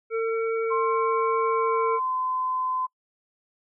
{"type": "harmonic tone", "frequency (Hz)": 451.8, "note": "A4", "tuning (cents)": 46, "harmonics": [1, 3, 5], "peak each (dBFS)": [-23, -33, -37], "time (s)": [0.1, 2], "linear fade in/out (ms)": 50}
{"type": "tone with pitch glide", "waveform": "sine", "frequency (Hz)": [1057, 1023.9], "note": ["C6", "C6"], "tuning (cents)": [17, -38], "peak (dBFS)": -24, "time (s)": [0.7, 2.87], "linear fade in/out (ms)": 20, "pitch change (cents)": -55, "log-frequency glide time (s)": [1.49, 2.16]}
{"effects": ["noise-tail reverb RT60 0.1 s tail -25 dB re dry"]}